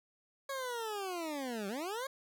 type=linear two-way sweep; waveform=20% pulse; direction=down then up; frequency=555 to 190.1 to 555 Hz; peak=-32 dBFS; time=0.49-2.07 s; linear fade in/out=5 ms; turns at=1.68 s; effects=none